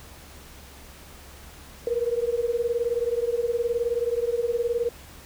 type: beating tone pair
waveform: sine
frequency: 466.2 / 485.2 Hz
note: A#4 / B4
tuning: 0 / -31 cents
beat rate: 19 Hz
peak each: -25 / -26 dBFS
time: 1.87-4.89 s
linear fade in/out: 2 ms
effects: added 69 Hz sine -49 dBFS peak until 5.25 s + pink hiss -47 dBFS RMS until 5.25 s